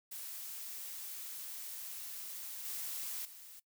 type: noise with level steps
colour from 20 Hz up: blue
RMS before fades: -45 / -41 / -53 dBFS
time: 0.11-3.6 s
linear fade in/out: 10 ms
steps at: 2.65 / 3.25 s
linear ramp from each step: 2 ms
effects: noise-tail reverb RT60 0.1 s tail -19 dB re dry